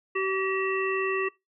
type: harmonic tone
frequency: 383 Hz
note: G4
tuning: 40 cents flat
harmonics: 1 / 3 / 5 / 7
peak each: -27 / -31 / -32 / -33 dBFS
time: 0.15-1.29 s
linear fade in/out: 10 ms
effects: noise-tail reverb RT60 0.2 s tail -23 dB re dry